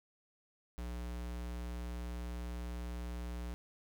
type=tone; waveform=square; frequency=60 Hz; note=B1; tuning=49 cents flat; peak=-40 dBFS; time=0.78-3.54 s; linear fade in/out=0 ms; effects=none